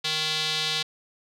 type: tone with band-pass filter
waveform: square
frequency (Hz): 155.56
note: D#3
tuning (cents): 0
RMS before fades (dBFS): -27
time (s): 0.04-0.83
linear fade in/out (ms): 10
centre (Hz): 3800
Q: 3
effects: none